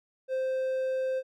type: tone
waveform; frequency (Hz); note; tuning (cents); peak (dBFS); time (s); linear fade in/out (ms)
triangle; 522; C5; -4; -25; 0.28-1.23; 50
effects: none